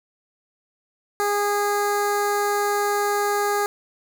15% pulse tone with notch filter, 410 Hz, G#4, 22 cents flat, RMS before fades -22 dBFS, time 1.2-3.66 s, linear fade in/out 0 ms, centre 3200 Hz, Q 1, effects none

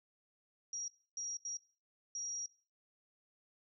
sine tone bursts at uneven times, 5690 Hz, F8, 31 cents sharp, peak -39 dBFS, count 4, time 0.73-0.88 / 1.17-1.37 / 1.45-1.57 / 2.15-2.46 s, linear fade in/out 2 ms, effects noise-tail reverb RT60 0.4 s tail -20 dB re dry

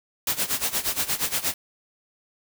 white noise with tremolo, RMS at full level -23 dBFS, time 0.27-1.54 s, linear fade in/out 2 ms, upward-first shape sine, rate 8.5 Hz, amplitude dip 85%, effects none

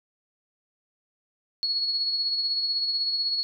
sine tone with tremolo, 4353 Hz, C#8, 32 cents flat, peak -22 dBFS, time 1.63-3.43 s, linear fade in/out 0 ms, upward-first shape sine, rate 16 Hz, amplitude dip 40%, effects none

